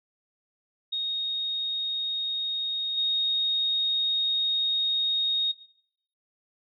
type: tone with level steps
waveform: sine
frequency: 3729 Hz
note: A#7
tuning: in tune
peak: -26 / -22 dBFS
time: 0.92-5.52 s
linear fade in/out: 10 ms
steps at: 2.97 s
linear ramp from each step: 10 ms
effects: noise-tail reverb RT60 0.7 s tail -18 dB re dry